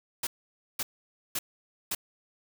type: noise bursts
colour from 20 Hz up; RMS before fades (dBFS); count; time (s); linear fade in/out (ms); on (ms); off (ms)
white; -31; 4; 0.23-1.95; 5; 40; 520
effects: none